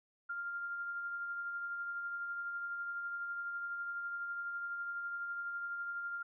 sine tone with tremolo, 1396.9 Hz, F6, in tune, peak -36 dBFS, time 0.29-6.23 s, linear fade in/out 10 ms, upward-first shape triangle, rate 12 Hz, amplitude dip 35%, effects none

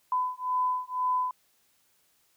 sine beating tone pair, 1005 / 1007 Hz, B5 / B5, +30 / +33 cents, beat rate 2 Hz, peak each -29 dBFS, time 0.12-1.31 s, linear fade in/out 2 ms, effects white hiss -68 dBFS RMS until 2.36 s

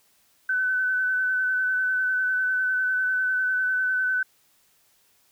sine tone with vibrato, 1513 Hz, F#6, 38 cents sharp, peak -21 dBFS, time 0.49-4.23 s, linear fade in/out 5 ms, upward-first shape square, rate 10 Hz, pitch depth 17 cents each way, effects white hiss -63 dBFS RMS until 5.31 s

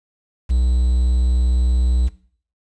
triangle tone with quantisation, 61.74 Hz, B1, in tune, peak -12 dBFS, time 0.49-2.09 s, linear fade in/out 20 ms, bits 7, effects noise-tail reverb RT60 0.5 s tail -17 dB re dry + resampled to 22050 Hz

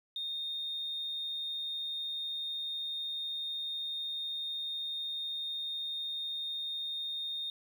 triangle tone, 3674 Hz, A#7, 26 cents flat, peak -31 dBFS, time 0.16-7.5 s, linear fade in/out 2 ms, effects tanh soft clip ceiling -33 dBFS + 10-bit

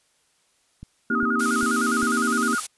click train, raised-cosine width 5 ms, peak -26 dBFS, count 4, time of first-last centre 0.83-2.03 s, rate 2.5 Hz
sine chord, C minor seventh, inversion third, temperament equal with one note detuned, 233.8 / 261.6 / 311.1 / 392 Hz, Bb3 / C4 / Eb4 / G4, +5 / 0 / 0 / 0 cents, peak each -25 / -29 / -31 / -31 dBFS, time 1.1-2.55 s, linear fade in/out 5 ms
sine tone with vibrato, 1341 Hz, E6, 29 cents sharp, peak -22 dBFS, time 1.1-2.6 s, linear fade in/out 5 ms, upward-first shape square, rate 9.8 Hz, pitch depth 110 cents each way
blue noise, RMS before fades -28 dBFS, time 1.39-2.67 s, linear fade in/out 10 ms
effects white hiss -65 dBFS RMS until 2.77 s + resampled to 24000 Hz

